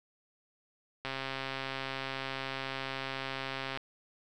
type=click train; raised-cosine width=0.3 ms; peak=-20 dBFS; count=366; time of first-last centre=1.05-3.774 s; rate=134 Hz; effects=none